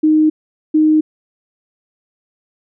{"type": "tone pair in turn", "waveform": "sine", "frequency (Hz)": [309.7, 309.7], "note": ["D#4", "D#4"], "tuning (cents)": [-8, -8], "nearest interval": "unison", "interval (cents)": 0, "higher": "neither", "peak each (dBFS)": -8, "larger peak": "neither", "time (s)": [[0.03, 0.3], [0.74, 1.01]], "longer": "neither", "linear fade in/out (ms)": 10, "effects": []}